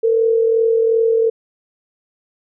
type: tone pair together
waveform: sine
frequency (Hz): 451.5 / 494.2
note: A4 / B4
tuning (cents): +45 / +1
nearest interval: major second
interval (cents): 156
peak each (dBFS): -12 / -22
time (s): 0.03-1.3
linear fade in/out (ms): 10
effects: none